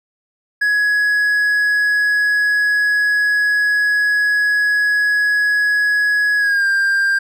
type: tone with pitch glide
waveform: triangle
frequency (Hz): 1676 to 1592.9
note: G#6 to G6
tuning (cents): +15 to +27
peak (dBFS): -11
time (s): 0.61-7.19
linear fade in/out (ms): 10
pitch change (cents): -88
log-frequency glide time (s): 6.38-6.66
effects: none